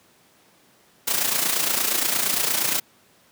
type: noise with amplitude modulation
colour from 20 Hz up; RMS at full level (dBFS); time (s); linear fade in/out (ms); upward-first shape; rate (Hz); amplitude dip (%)
white; -20; 1.07-2.8; 10; sine; 28.6; 60
effects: pink hiss -57 dBFS RMS until 3.31 s + high-pass 150 Hz 12 dB/octave